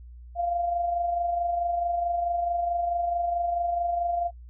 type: tone with amplitude modulation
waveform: sine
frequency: 694 Hz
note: F5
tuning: 11 cents flat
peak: -22 dBFS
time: 0.35-4.31 s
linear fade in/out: 50 ms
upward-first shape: sine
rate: 24.6 Hz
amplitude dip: 45%
effects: noise-tail reverb RT60 0.1 s tail -24 dB re dry + added 60 Hz sine -42 dBFS peak until 4.49 s